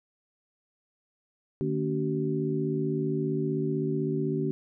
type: harmonic tone with a mistuned harmonic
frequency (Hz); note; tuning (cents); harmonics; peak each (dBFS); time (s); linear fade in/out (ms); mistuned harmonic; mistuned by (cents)
76; D#2; -40; 2 / 3 / 4 / 5; -30 / -34 / -32 / -30; 1.61-4.51; 0; 4; -120
effects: none